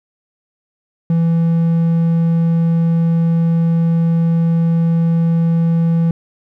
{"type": "tone", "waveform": "triangle", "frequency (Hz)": 166.3, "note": "E3", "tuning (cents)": 16, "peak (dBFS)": -9, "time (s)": [1.1, 6.11], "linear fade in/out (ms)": 2, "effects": []}